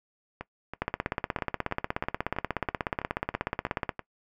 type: two click trains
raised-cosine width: 0.5 ms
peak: -12 / -20 dBFS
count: 52 / 12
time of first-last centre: 0.82-3.892 / 0.41-3.993 s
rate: 16.6 / 3.07 Hz
effects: noise-tail reverb RT60 0.1 s tail -19 dB re dry